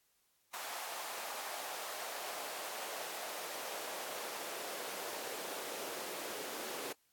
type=noise with high-pass filter sweep; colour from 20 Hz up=pink; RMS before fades=-43 dBFS; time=0.53-6.93 s; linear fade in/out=10 ms; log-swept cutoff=800 to 400 Hz; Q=1.8; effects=white hiss -75 dBFS RMS until 7.12 s + AAC 64 kbps